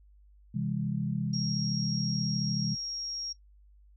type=chord; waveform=sine; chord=C augmented; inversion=none; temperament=equal with one note detuned; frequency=130.81 / 164.81 / 203.7 Hz; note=C3 / E3 / G#3; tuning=0 / 0 / -33 cents; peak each=-33 dBFS; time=0.54-2.75 s; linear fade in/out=10 ms
type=tone; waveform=sine; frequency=5588 Hz; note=F8; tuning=in tune; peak=-34 dBFS; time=1.33-3.33 s; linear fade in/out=10 ms
effects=noise-tail reverb RT60 0.1 s tail -17 dB re dry + added 50 Hz sine -55 dBFS peak until 3.96 s